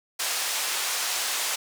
white band-pass noise, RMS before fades -28 dBFS, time 0.19-1.56 s, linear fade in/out 10 ms, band 670 to 8700 Hz, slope 12 dB/octave, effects none

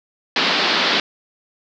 white band-pass noise, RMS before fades -18 dBFS, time 0.36-1 s, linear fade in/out 2 ms, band 180 to 4700 Hz, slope 48 dB/octave, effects none

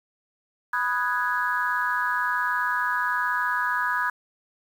sine chord, G# minor seventh, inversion first, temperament equal, 987.8 / 1244.5 / 1480 / 1661.2 Hz, B5 / D#6 / F#6 / G#6, 0 / 0 / 0 / 0 cents, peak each -27 / -29 / -29 / -26 dBFS, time 0.73-4.1 s, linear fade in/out 5 ms, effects tanh soft clip ceiling -12 dBFS + 8-bit

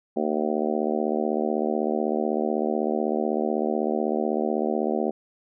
harmonic tone, 76 Hz, D#2, 40 cents flat, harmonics 3 / 4 / 5 / 6 / 7 / 8 / 9 / 10, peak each -28 / -31 / -28 / -32 / -31 / -33 / -32 / -34 dBFS, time 0.16-5.11 s, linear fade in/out 10 ms, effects none

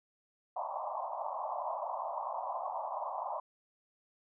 white band-pass noise, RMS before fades -38 dBFS, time 0.56-3.4 s, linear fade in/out 5 ms, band 580 to 1100 Hz, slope 96 dB/octave, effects none

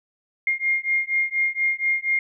sine beating tone pair, 2123 / 2127.2 Hz, C7 / C7, +25 / +28 cents, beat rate 4.2 Hz, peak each -23 dBFS, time 0.47-2.19 s, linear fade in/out 2 ms, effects none

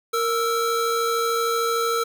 square tone pair together, 463.9 / 1318.5 Hz, A#4 / E6, -8 / 0 cents, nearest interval octave + tritone, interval 1808 cents, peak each -24 dBFS, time 0.13-2.04 s, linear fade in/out 10 ms, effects none

